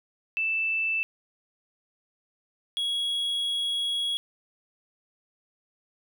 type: tone pair in turn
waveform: sine / triangle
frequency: 2646 / 3327 Hz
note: E7 / G#7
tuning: +6 / +2 cents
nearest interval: major third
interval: 396 cents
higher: second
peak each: -24 dBFS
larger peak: neither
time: 0.37-1.03 / 2.77-4.17 s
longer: second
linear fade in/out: 0 ms
effects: none